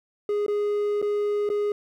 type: tone with dropouts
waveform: triangle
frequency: 413.7 Hz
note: G#4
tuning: 7 cents flat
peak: -20 dBFS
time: 0.29-1.72 s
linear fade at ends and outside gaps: 2 ms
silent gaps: 0.464-0.481 / 1.017-1.025 / 1.491-1.5 s
effects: 10-bit